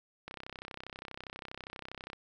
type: click train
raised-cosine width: 0.3 ms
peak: -26 dBFS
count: 61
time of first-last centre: 0.28-2.132 s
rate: 32.4 Hz
effects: none